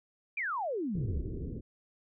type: exponential sweep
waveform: sine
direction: down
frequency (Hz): 2472 to 58.27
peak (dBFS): -31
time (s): 0.37-1.21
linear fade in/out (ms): 5
type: low-pass noise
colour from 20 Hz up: pink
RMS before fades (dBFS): -38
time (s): 0.94-1.61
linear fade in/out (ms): 20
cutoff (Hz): 430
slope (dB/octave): 48
effects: none